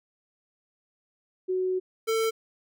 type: tone pair in turn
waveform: sine / square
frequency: 370.9 / 447.1 Hz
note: F#4 / A4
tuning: +4 / +28 cents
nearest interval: minor third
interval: 324 cents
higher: second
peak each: -24 dBFS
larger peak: neither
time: 1.48-1.8 / 2.07-2.31 s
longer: first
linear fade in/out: 20 ms
effects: none